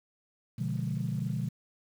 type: chord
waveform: sine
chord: B diminished seventh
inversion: none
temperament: equal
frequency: 123.47 / 146.83 / 174.61 / 207.7 Hz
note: B2 / D3 / F3 / Ab3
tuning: 0 / 0 / 0 / 0 cents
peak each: -33 / -34 / -35 / -37 dBFS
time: 0.58-1.49 s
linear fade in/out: 10 ms
effects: tanh soft clip ceiling -21 dBFS + 9-bit